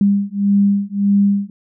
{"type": "beating tone pair", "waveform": "sine", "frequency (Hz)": [199.8, 201.5], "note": ["G3", "G3"], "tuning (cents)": [33, 48], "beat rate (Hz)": 1.7, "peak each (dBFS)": -15, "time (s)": [0.01, 1.5], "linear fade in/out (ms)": 2, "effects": []}